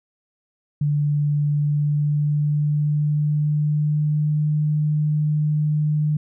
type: tone with pitch glide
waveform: sine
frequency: 146.83 to 151.13 Hz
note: D3 to D3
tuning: 0 to +50 cents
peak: -17 dBFS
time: 0.81-6.17 s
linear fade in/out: 5 ms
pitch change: +50 cents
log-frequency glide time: 1.5-4.54 s
effects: none